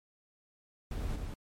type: noise with echo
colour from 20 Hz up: brown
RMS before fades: -36 dBFS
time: 0.91-1.16 s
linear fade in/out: 2 ms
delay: 180 ms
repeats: 1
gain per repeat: -3 dB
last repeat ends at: 1.34 s
effects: MP3 64 kbps